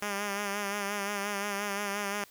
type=tone with vibrato; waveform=5% pulse; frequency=202.4 Hz; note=G#3; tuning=44 cents flat; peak=-20 dBFS; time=0.02-2.24 s; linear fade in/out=2 ms; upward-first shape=sine; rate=5.7 Hz; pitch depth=42 cents each way; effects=white hiss -57 dBFS RMS until 2.3 s